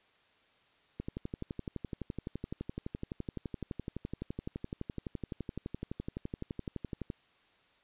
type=click train; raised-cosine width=3 ms; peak=-24 dBFS; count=73; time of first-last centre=1-7.102 s; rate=11.8 Hz; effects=white hiss -67 dBFS RMS until 7.83 s + resampled to 8000 Hz